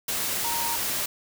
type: tone in noise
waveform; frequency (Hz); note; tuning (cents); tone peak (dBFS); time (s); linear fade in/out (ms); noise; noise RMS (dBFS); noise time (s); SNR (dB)
sine; 932.3; A#5; 0; -30; 0.44-0.76; 5; white; -28; 0.08-1.06; -5
effects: none